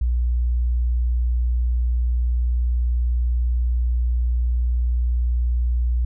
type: tone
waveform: sine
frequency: 60.2 Hz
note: B1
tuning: 44 cents flat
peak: -17 dBFS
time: 0.01-6.05 s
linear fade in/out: 5 ms
effects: none